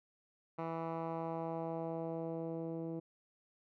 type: tone with low-pass filter sweep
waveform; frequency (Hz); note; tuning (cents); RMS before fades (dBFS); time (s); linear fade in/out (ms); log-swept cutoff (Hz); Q
10% pulse; 164.3; E3; -5; -40; 0.58-3; 10; 1400 to 380; 1.4
effects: none